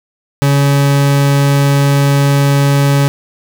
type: tone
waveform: 40% pulse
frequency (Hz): 140.7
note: C#3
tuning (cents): +26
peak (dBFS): -7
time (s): 0.42-3.08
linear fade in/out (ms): 0
effects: none